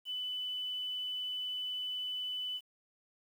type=tone with quantisation; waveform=sine; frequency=2996 Hz; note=F#7; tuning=21 cents sharp; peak=-35 dBFS; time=0.05-2.61 s; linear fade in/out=50 ms; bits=10; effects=none